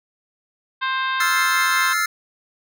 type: harmonic tone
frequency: 525 Hz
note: C5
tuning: 6 cents sharp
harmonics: 2 / 3 / 4 / 5 / 6 / 7 / 8 / 9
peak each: -23 / -24 / -33 / -33 / -37 / -31 / -43 / -45 dBFS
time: 0.81-1.94 s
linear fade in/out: 20 ms
type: chord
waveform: square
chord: F major seventh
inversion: third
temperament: just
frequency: 1309.6 / 1396.9 / 1746.1 / 2095 Hz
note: E6 / F6 / A6 / C7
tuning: -12 / 0 / -14 / +2 cents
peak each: -25 dBFS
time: 1.2-2.06 s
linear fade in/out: 5 ms
effects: none